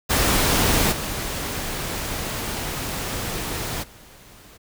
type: noise with level steps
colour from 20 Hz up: pink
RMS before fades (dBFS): -19 / -28 / -47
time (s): 0.09-4.58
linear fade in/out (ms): 20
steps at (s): 0.91 / 3.82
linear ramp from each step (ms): 20
effects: none